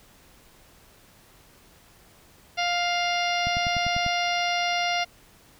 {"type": "harmonic tone", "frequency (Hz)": 701, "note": "F5", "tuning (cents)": 6, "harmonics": [1, 2, 3, 4, 5, 6, 7, 8], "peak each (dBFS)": [-26, -33, -29, -31, -36, -37, -37, -37], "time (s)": [2.57, 5.05], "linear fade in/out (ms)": 20}
{"type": "click train", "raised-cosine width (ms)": 5, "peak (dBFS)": -20, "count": 7, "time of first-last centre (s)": [3.47, 4.064], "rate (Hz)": 10.1}
{"effects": ["pink hiss -55 dBFS RMS until 5.59 s"]}